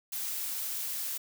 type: noise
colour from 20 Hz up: blue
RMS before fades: -35 dBFS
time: 0.12-1.18 s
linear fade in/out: 10 ms
effects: none